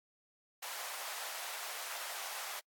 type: high-pass noise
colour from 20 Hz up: pink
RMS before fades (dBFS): -43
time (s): 0.62-2.6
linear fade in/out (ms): 10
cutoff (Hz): 670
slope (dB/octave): 24
effects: noise-tail reverb RT60 0.1 s tail -26 dB re dry + AAC 64 kbps